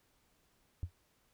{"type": "tone with exponential decay", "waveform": "sine", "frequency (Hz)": 87.8, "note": "F2", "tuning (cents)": 10, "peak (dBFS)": -28, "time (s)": [0.83, 0.91], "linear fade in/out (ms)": 0, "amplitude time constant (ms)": 16, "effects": ["tanh soft clip ceiling -30 dBFS", "pink hiss -73 dBFS RMS until 1.33 s"]}